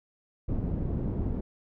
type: low-pass noise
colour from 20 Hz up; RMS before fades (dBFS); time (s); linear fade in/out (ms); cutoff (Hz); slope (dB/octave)
pink; -30; 0.48-1.41; 10; 290; 12
effects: none